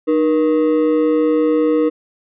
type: ring-modulated tone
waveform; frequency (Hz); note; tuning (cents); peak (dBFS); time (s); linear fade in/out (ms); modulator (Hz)
triangle; 392; G4; 0; -7; 0.07-1.9; 20; 85.5
effects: resampled to 8000 Hz